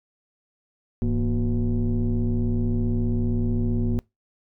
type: tone with frequency modulation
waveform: sine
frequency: 103.6 Hz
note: G#2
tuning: 4 cents flat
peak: -19 dBFS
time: 1.02-3.99 s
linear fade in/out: 0 ms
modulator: 133 Hz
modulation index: 1.4
effects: noise-tail reverb RT60 0.2 s tail -25 dB re dry + tanh soft clip ceiling -16 dBFS